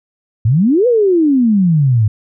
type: exponential two-way sweep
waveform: sine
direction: up then down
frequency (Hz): 101.8 to 506 to 101.8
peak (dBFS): -8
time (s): 0.45-2.08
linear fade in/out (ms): 5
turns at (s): 0.87
effects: none